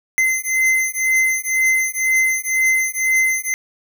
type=beating tone pair; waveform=square; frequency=2063 / 2065 Hz; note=C7 / C7; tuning=-25 / -23 cents; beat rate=2 Hz; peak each=-19 dBFS; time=0.18-3.54 s; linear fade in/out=0 ms; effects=none